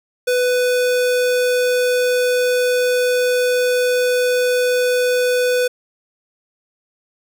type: tone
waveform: square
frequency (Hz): 497.3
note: B4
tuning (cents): +12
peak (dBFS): -15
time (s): 0.27-5.68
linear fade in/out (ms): 10
effects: none